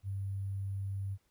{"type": "tone with sample-and-hold", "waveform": "sine", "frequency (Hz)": 98, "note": "G2", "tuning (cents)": 0, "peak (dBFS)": -34, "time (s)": [0.03, 1.18], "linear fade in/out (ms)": 50, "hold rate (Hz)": 11025, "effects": ["pink hiss -75 dBFS RMS until 1.3 s"]}